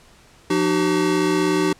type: tone cluster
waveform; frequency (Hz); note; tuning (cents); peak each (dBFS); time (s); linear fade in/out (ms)
square; 175.6 / 303.9 / 380.4; F3 / D#4 / F#4; +10 / -41 / +48; -26 / -21 / -21; 0.5-1.73; 5
effects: pink hiss -51 dBFS RMS until 1.79 s + low-pass 9000 Hz 12 dB/octave